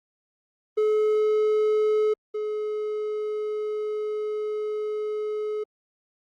triangle tone pair in turn, 428.3 / 425.3 Hz, A4 / G#4, -47 / +41 cents, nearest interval unison, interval 12 cents, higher first, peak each -17 / -24 dBFS, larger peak first, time 0.77-2.14 / 2.34-5.64 s, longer second, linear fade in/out 10 ms, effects Opus 24 kbps

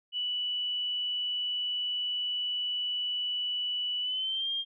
sine tone with pitch glide, 2960 to 3209 Hz, F#7 to G7, 0 to +40 cents, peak -29 dBFS, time 0.12-4.65 s, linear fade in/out 50 ms, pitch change +140 cents, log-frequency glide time 4.01-4.5 s, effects none

